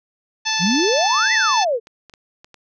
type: harmonic tone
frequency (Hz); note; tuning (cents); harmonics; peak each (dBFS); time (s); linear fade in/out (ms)
877; A5; -6; 1 / 2 / 3 / 4 / 5 / 6 / 7; -26 / -26 / -26 / -26 / -26 / -26 / -26; 0.45-1.65; 20
type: exponential two-way sweep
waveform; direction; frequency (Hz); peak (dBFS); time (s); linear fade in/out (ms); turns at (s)
sine; up then down; 155.9 to 2031 to 435.1; -16; 0.59-1.8; 50; 1.33
type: clicks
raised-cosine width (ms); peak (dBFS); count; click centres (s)
0.2; -26; 5; 1.871 / 2.097 / 2.138 / 2.445 / 2.543
effects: none